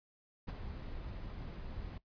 brown noise with ADSR envelope, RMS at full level -36 dBFS, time 0.47-1.98 s, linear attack 21 ms, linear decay 20 ms, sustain -8 dB, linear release 5 ms, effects noise-tail reverb RT60 0.1 s tail -18 dB re dry + resampled to 11025 Hz

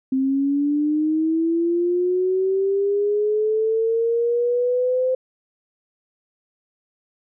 sine linear sweep, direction up, 261.6 to 517 Hz, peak -17 dBFS, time 0.12-5.15 s, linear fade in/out 5 ms, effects none

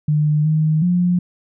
sine tone with pitch steps, 150.7 / 155.7 / 177.6 Hz, D3 / D#3 / F3, +45 / +2 / +29 cents, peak -13 dBFS, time 0.08-1.19 s, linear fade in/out 5 ms, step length 370 ms, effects none

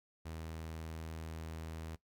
sawtooth tone, 80.5 Hz, E2, 41 cents flat, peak -39 dBFS, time 0.25-1.96 s, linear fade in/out 10 ms, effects noise-tail reverb RT60 0.1 s tail -17 dB re dry

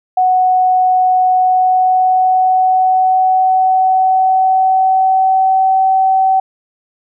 sine tone with pitch glide, 740 to 763 Hz, F#5 to G5, 0 to -47 cents, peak -8 dBFS, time 0.17-6.4 s, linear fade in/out 5 ms, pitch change +53 cents, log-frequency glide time 1.35-5.8 s, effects none

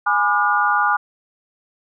sine chord, G# diminished seventh, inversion none, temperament just, 830.6 / 996.7 / 1196.1 / 1435.3 Hz, G#5 / B5 / D6 / F6, 0 / +16 / +31 / +47 cents, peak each -20 / -24 / -19 / -19 dBFS, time 0.06-0.97 s, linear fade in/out 10 ms, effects none

